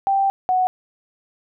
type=tone pair in turn; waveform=sine; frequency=784 / 740 Hz; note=G5 / F#5; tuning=0 / 0 cents; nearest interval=minor second; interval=100 cents; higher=first; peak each=-15 dBFS; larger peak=neither; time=0.07-0.3 / 0.49-0.67 s; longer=first; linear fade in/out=0 ms; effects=none